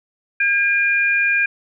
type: tone pair together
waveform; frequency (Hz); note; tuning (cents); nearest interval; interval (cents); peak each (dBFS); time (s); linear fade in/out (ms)
sine; 1616 / 2414; G#6 / D7; -48 / +47; perfect fifth; 695; -17; 0.4-1.46; 5
effects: none